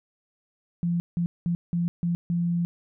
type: tone bursts at uneven times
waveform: sine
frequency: 172.1 Hz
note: F3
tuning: 25 cents flat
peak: -22 dBFS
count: 6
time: 0.83-1 / 1.17-1.26 / 1.46-1.55 / 1.73-1.88 / 2.03-2.15 / 2.3-2.65 s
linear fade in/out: 0 ms
effects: none